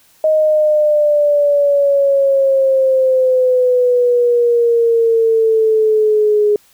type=exponential sweep; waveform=sine; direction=down; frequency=626 to 415.3 Hz; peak=-9 dBFS; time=0.24-6.56 s; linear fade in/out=2 ms; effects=white hiss -51 dBFS RMS until 6.73 s